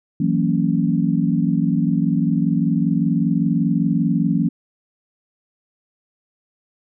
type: chord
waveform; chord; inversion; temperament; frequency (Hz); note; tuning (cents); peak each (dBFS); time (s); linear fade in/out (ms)
sine; F# dominant seventh; third; equal with one note detuned; 164.81 / 185 / 230 / 277.2; E3 / F#3 / A#3 / C#4; 0 / 0 / -23 / 0; -20 / -21 / -21 / -22; 0.2-4.49; 5
effects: none